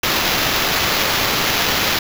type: noise with sample-and-hold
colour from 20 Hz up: blue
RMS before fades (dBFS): -18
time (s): 0.03-1.99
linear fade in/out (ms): 5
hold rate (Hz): 8820
effects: none